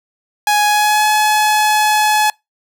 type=tone with pitch glide; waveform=sawtooth; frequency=834 to 851 Hz; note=G#5 to G#5; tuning=+7 to +42 cents; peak=-7 dBFS; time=0.47-2.3 s; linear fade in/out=2 ms; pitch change=+35 cents; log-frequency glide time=0.66-1.06 s; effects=noise-tail reverb RT60 0.2 s tail -26 dB re dry